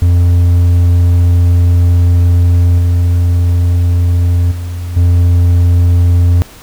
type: tone with level steps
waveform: triangle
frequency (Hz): 87.31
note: F2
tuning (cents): 0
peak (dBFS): -3 / -5 / -15 / -3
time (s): 0.02-6.42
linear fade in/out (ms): 0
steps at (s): 2.78 / 4.51 / 4.96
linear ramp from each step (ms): 10
effects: pink hiss -36 dBFS RMS until 6.62 s